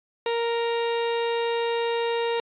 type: harmonic tone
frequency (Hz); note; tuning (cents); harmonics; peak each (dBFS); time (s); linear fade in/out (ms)
466.2; A#4; 0; 1 / 2 / 3 / 4 / 5 / 6 / 7 / 8 / 9; -24 / -30 / -41 / -37 / -40 / -37 / -48 / -39 / -52; 0.26-2.4; 2
effects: AAC 48 kbps